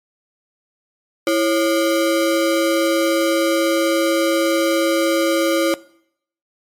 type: ring-modulated tone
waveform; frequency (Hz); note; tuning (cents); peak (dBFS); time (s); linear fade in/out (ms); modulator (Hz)
square; 440; A4; 0; -12; 1.27-5.74; 0; 108
effects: noise-tail reverb RT60 0.7 s tail -21 dB re dry + MP3 64 kbps